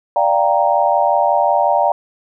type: chord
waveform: sine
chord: G minor seventh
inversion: second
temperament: equal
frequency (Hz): 587.3 / 698.5 / 784 / 932.3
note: D5 / F5 / G5 / Bb5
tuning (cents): 0 / 0 / 0 / 0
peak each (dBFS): -17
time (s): 0.16-1.92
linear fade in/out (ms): 2
effects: none